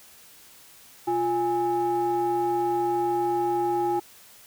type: ring-modulated tone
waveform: triangle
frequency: 237.9 Hz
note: A#3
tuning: 35 cents sharp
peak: -17 dBFS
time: 1.07-4 s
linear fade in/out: 10 ms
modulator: 588 Hz
effects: white hiss -51 dBFS RMS until 4.46 s